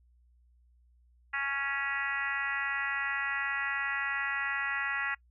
harmonic tone, 277.2 Hz, C#4, in tune, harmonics 3 / 4 / 5 / 6 / 7 / 8 / 9 / 10, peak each -43 / -41 / -37 / -36 / -34 / -46 / -41 / -46 dBFS, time 1.33-5.15 s, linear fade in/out 10 ms, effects noise-tail reverb RT60 0.1 s tail -25 dB re dry + added 60 Hz sine -61 dBFS peak until 5.3 s

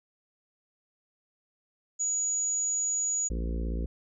sine tone, 6830 Hz, G#8, 48 cents sharp, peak -26 dBFS, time 1.99-3.29 s, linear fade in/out 20 ms
harmonic tone, 57.1 Hz, A#1, 35 cents flat, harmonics 1 / 3 / 4 / 5 / 6 / 7 / 8 / 9, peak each -29 / -39 / -41 / -43 / -45 / -46 / -47 / -48 dBFS, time 3.3-3.86 s, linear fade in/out 5 ms
effects none

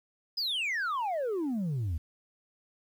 sine exponential sweep, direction down, 5130 to 74.4 Hz, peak -26 dBFS, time 0.37-1.98 s, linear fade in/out 10 ms, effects tanh soft clip ceiling -28 dBFS + 10-bit

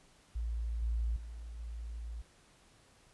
sine tone with level steps, 57 Hz, A#1, 38 cents flat, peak -33 / -30 / -42 / -39 dBFS, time 0.35-2.22 s, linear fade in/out 10 ms, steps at 0.82 / 1.16 / 1.59 s, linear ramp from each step 5 ms, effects pink hiss -64 dBFS RMS until 3.13 s + resampled to 24000 Hz

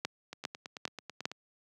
two click trains, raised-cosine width 0.2 ms, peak -14 / -24 dBFS, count 4 / 10, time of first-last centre 0.05-1.255 / 0.33-1.316 s, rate 2.49 / 9.13 Hz, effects high-pass 150 Hz 12 dB/octave

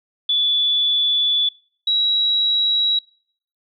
sine tone pair in turn, 3453 / 3876 Hz, A7 / B7, -33 / -33 cents, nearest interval major second, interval 200 cents, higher second, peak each -15 dBFS, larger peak neither, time 0.29-1.49 / 1.87-2.99 s, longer first, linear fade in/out 5 ms, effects noise-tail reverb RT60 0.6 s tail -25 dB re dry

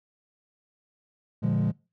triangle chord, Bb dominant seventh, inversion none, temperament equal, 116.54 / 146.83 / 174.61 / 207.7 Hz, Bb2 / D3 / F3 / Ab3, 0 / 0 / 0 / 0 cents, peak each -25 dBFS, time 1.42-1.72 s, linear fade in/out 20 ms, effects noise-tail reverb RT60 0.3 s tail -24 dB re dry + tanh soft clip ceiling -16 dBFS

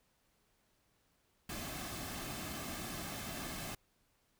pink noise with comb filter, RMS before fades -43 dBFS, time 1.49-3.75 s, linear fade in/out 5 ms, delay 2.1 ms, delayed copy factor -0.5, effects pink hiss -75 dBFS RMS until 4.39 s

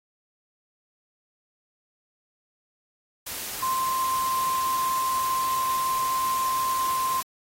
sine tone in noise, 1045 Hz, C6, 2 cents flat, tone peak -23 dBFS, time 3.62-7.21 s, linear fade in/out 10 ms, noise white, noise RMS -34 dBFS, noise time 3.26-7.23 s, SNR +8 dB, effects AAC 48 kbps

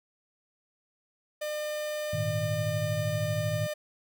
45% pulse tone, 603 Hz, D5, 46 cents sharp, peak -31 dBFS, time 1.41-3.74 s, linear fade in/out 10 ms
sine chord, Ab suspended second, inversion none, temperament equal, 103.83 / 116.54 / 155.56 Hz, Ab2 / Bb2 / Eb3, 0 / 0 / 0 cents, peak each -33 dBFS, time 2.13-3.67 s, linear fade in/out 5 ms
effects none

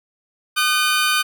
20% pulse tone pair together, 1221 / 1517.6 Hz, D#6 / F#6, -33 / +43 cents, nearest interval major third, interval 376 cents, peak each -14 dBFS, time 0.56-1.23 s, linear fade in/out 20 ms, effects none

